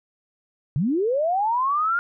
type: linear sweep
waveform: sine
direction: up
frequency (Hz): 123.47 to 1427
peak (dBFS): -19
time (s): 0.76-1.99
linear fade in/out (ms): 0
effects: none